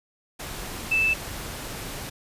sine tone in noise, 2637 Hz, E7, in tune, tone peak -19 dBFS, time 0.91-1.14 s, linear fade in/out 10 ms, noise pink, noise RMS -35 dBFS, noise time 0.39-2.1 s, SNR +13 dB, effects resampled to 32000 Hz

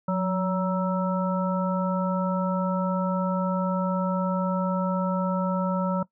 harmonic tone with a mistuned harmonic, 188.3 Hz, F#3, 31 cents sharp, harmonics 1 / 3 / 5 / 7, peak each -24 / -29 / -31 / -32 dBFS, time 0.08-6.03 s, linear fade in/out 5 ms, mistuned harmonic 1, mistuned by -59 cents, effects noise-tail reverb RT60 0.1 s tail -19 dB re dry

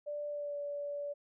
sine tone with pitch glide, 587.3 to 576.5 Hz, D5 to D5, 0 to -32 cents, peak -36 dBFS, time 0.06-1.14 s, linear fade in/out 20 ms, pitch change -32 cents, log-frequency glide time 0.28-0.57 s, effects none

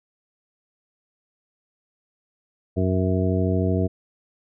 harmonic tone, 93.1 Hz, F#2, 11 cents sharp, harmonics 1 / 2 / 3 / 4 / 5 / 7, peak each -22 / -25 / -27 / -28 / -29 / -30 dBFS, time 2.76-3.88 s, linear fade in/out 20 ms, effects none

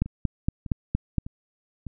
two click trains, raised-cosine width 5 ms, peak -10 / -23 dBFS, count 6 / 4, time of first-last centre 0.02-1.183 / 0.06-1.867 s, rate 4.3 / 1.66 Hz, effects none

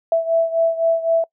sine beating tone pair, 659.3 / 663.2 Hz, E5 / E5, 0 / +10 cents, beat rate 3.9 Hz, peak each -16 / -20 dBFS, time 0.12-1.24 s, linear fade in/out 2 ms, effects noise-tail reverb RT60 0.1 s tail -24 dB re dry

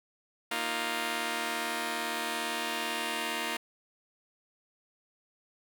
5% pulse chord, Bb suspended fourth, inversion none, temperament just, 233.1 / 310.8 / 349.6 Hz, Bb3 / Eb4 / F4, 0 / -2 / +2 cents, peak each -25 dBFS, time 0.51-3.57 s, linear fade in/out 5 ms, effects none

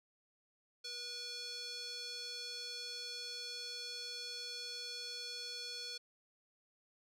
square tone with band-pass filter, 484.4 Hz, B4, 34 cents flat, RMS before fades -45 dBFS, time 0.84-5.98 s, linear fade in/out 10 ms, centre 4500 Hz, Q 4, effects none

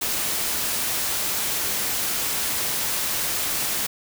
white noise, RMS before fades -25 dBFS, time 0.01-3.87 s, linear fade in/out 10 ms, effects none

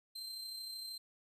40% pulse tone with amplitude modulation, 4130 Hz, C8, 23 cents flat, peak -40 dBFS, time 0.15-0.98 s, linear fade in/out 10 ms, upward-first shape sine, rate 33 Hz, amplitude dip 35%, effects resampled to 32000 Hz

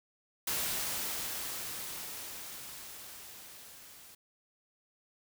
white noise with level ramp, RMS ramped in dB -33 to -54 dBFS, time 0.47-4.15 s, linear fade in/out 5 ms, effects none

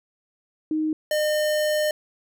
sine / square tone pair in turn, 311.1 / 607.3 Hz, D#4 / D#5, 0 / -42 cents, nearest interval octave, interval 1158 cents, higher second, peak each -21 / -21 dBFS, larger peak neither, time 0.71-0.93 / 1.11-1.91 s, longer second, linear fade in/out 2 ms, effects none

